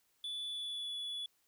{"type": "tone with pitch glide", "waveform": "triangle", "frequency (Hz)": [3461, 3419], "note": ["A7", "G#7"], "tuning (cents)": [-29, 50], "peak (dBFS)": -37, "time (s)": [0.24, 1.26], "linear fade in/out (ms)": 2, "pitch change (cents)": -21, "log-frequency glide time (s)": [0.46, 0.93], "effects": ["white hiss -75 dBFS RMS until 1.47 s"]}